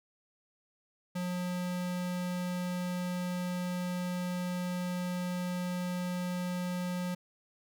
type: tone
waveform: square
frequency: 179.4 Hz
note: F3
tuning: 47 cents sharp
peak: -33 dBFS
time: 1.15-7.15 s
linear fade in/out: 10 ms
effects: none